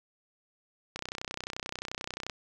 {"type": "click train", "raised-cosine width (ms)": 0.2, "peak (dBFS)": -18, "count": 43, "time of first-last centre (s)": [0.96, 2.298], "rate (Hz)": 31.4, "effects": []}